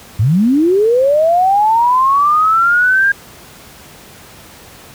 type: linear sweep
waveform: sine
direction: up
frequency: 93.5 to 1622 Hz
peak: -8 dBFS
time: 0.19-3.12 s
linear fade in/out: 5 ms
effects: pink hiss -38 dBFS RMS until 4.94 s + high-pass 60 Hz 12 dB/octave